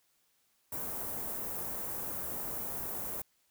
white band-stop noise, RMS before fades -38 dBFS, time 0.72-3.22 s, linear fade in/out 5 ms, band 930 to 15000 Hz, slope 12 dB/octave, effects white hiss -73 dBFS RMS until 3.5 s

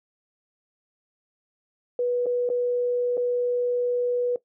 sine tone with dropouts, 489.1 Hz, B4, 17 cents flat, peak -21 dBFS, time 1.99-4.36 s, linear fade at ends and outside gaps 2 ms, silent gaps 2.259-2.265 / 2.491-2.5 / 3.171-3.177 s, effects noise-tail reverb RT60 0.1 s tail -17 dB re dry

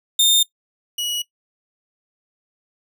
sawtooth tone pair in turn, 3634 / 2916 Hz, A#7 / F#7, -45 / -26 cents, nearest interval major third, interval 381 cents, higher first, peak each -9 / -19 dBFS, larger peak first, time 0.19-0.43 / 0.98-1.22 s, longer neither, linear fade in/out 5 ms, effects noise-tail reverb RT60 0.1 s tail -19 dB re dry

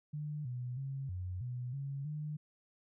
sine tone with pitch steps, 149.5 / 124.1 / 135.9 / 91.1 / 123.9 / 138.6 / 150.8 Hz, D3 / B2 / C#3 / F#2 / B2 / C#3 / D3, +31 / +9 / -34 / -26 / +6 / 0 / +46 cents, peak -37 dBFS, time 0.13-2.37 s, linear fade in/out 10 ms, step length 320 ms, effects none

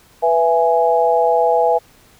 sine chord, E major, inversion second, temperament equal with one note detuned, 493.9 / 666.1 / 830.6 Hz, B4 / E5 / G#5, 0 / +18 / 0 cents, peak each -16 dBFS, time 0.22-1.79 s, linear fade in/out 20 ms, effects pink hiss -50 dBFS RMS until 2.19 s

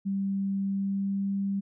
sine tone with pitch glide, 196 to 197.36 Hz, G3 to G3, 0 to +12 cents, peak -26 dBFS, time 0.05-1.61 s, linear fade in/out 20 ms, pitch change +12 cents, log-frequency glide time 0.62-1.32 s, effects none

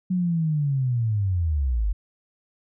sine linear sweep, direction down, 186.1 to 46.03 Hz, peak -20 dBFS, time 0.1-1.93 s, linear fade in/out 10 ms, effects none

